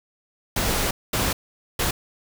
pink noise bursts at uneven times, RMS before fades -23 dBFS, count 3, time 0.56-0.91 / 1.13-1.33 / 1.79-1.91 s, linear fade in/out 5 ms, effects none

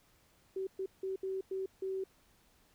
sine tone bursts at uneven times, 381.9 Hz, G4, 45 cents flat, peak -34 dBFS, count 6, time 0.56-0.67 / 0.79-0.86 / 1.03-1.16 / 1.23-1.41 / 1.51-1.66 / 1.82-2.04 s, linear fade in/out 5 ms, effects pink hiss -68 dBFS RMS until 2.74 s

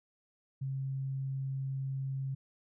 sine tone, 134.7 Hz, C#3, 49 cents flat, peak -33 dBFS, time 0.61-2.35 s, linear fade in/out 10 ms, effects none

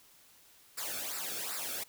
white noise with flanger, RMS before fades -38 dBFS, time 0.77-1.84 s, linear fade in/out 10 ms, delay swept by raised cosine 0.31 to 1.04 ms, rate 2.6 Hz, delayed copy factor -0.8, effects white hiss -61 dBFS RMS until 1.88 s

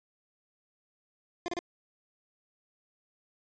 25% pulse tone bursts, 349.2 Hz, F4, in tune, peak -28 dBFS, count 3, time 1.46-1.59 s, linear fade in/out 0 ms, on 22 ms, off 32 ms, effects resampled to 16000 Hz

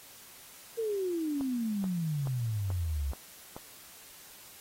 sine exponential sweep, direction down, 466.6 to 65.9 Hz, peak -29 dBFS, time 0.77-3.13 s, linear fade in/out 20 ms
click train, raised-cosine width 1 ms, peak -28 dBFS, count 6, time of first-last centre 1.41-3.565 s, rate 2.32 Hz
effects white hiss -52 dBFS RMS until 4.6 s + AAC 48 kbps

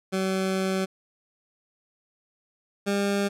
20% pulse tone pair in turn, 189.9 / 200.4 Hz, F#3 / G3, +45 / +38 cents, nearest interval minor second, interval 93 cents, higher second, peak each -19 / -18 dBFS, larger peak second, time 0.12-0.86 / 2.86-3.29 s, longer first, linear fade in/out 20 ms, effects low-pass 11000 Hz 12 dB/octave

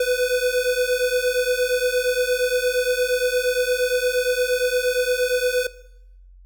square beating tone pair, 493.9 / 502.5 Hz, B4 / B4, 0 / +30 cents, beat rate 8.6 Hz, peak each -22 dBFS, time 0-5.67 s, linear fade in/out 5 ms, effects noise-tail reverb RT60 0.8 s tail -18 dB re dry + added 45 Hz sine -44 dBFS peak until 6.45 s

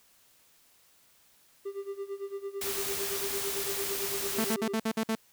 triangle tone with tremolo, 396.3 Hz, G4, 19 cents sharp, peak -30 dBFS, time 1.65-4.77 s, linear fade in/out 10 ms, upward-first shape sine, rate 8.9 Hz, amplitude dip 85%
white noise, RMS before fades -34 dBFS, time 2.61-4.55 s, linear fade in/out 5 ms
sawtooth tone bursts, 222.1 Hz, A3, 16 cents sharp, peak -23 dBFS, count 7, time 4.38-5.153 s, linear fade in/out 5 ms, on 65 ms, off 53 ms
effects white hiss -63 dBFS RMS until 5.32 s

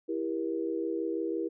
sine chord, E diminished, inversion none, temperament just, 329.6 / 395.6 / 474.7 Hz, E4 / G4 / Bb4, 0 / +16 / +31 cents, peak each -32 / -35 / -35 dBFS, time 0.08-1.49 s, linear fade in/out 20 ms, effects none

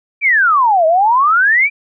sine exponential two-way sweep, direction down then up, 2400 to 622.3 to 2400 Hz, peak -8 dBFS, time 0.21-1.7 s, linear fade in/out 50 ms, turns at 0.86 s, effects none

